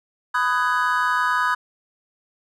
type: chord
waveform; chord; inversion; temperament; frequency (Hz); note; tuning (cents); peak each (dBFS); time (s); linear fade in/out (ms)
triangle; G# minor seventh; first; just; 996.7 / 1245.9 / 1495.1 / 1661.2; B5 / D#6 / F#6 / G#6; +16 / +2 / +18 / 0; -21 / -21 / -23 / -24; 0.34-1.55; 10
effects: none